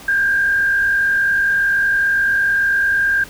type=tone with frequency modulation; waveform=sine; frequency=1599 Hz; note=G6; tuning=34 cents sharp; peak=-13 dBFS; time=0.08-3.24 s; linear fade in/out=5 ms; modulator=49 Hz; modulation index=0.66; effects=added 45 Hz sine -44 dBFS peak until 3.29 s + pink hiss -38 dBFS RMS until 3.29 s